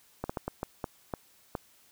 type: slowing click train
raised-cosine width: 1 ms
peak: -18 dBFS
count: 8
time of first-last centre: 0.24-1.552 s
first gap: 55 ms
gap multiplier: 1.4
effects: white hiss -62 dBFS RMS until 1.91 s